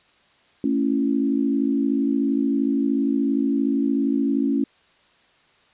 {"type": "tone cluster", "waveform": "sine", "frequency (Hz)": [223.3, 276.4, 333.5], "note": ["A3", "C#4", "E4"], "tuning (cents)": [26, -5, 20], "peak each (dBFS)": [-24, -20, -27], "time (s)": [0.64, 4.64], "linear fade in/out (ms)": 2, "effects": ["white hiss -58 dBFS RMS until 5.73 s", "resampled to 8000 Hz"]}